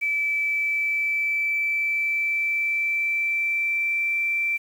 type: tone with pitch glide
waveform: sine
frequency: 2312 to 2342 Hz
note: D7 to D7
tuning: -28 to -5 cents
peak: -21 dBFS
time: 0.01-4.58 s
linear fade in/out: 20 ms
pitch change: +23 cents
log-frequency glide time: 0.41-4.21 s
effects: 8-bit